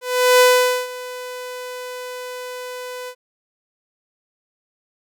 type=tone with ADSR envelope; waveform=sawtooth; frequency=500 Hz; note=B4; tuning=21 cents sharp; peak=-5 dBFS; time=0.01-3.15 s; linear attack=390 ms; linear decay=470 ms; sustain=-20 dB; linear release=67 ms; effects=none